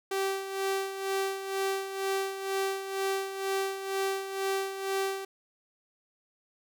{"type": "tone with tremolo", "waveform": "sawtooth", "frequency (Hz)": 388.1, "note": "G4", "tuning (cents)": -17, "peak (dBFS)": -23, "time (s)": [0.11, 5.25], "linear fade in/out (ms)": 5, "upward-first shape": "sine", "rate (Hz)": 2.1, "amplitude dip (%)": 65, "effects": []}